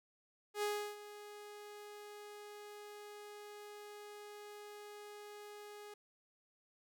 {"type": "tone with ADSR envelope", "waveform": "sawtooth", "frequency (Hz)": 415.3, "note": "G#4", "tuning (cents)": 0, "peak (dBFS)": -30, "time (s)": [0.54, 5.94], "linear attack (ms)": 86, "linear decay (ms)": 330, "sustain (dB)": -16, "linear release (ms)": 4, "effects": []}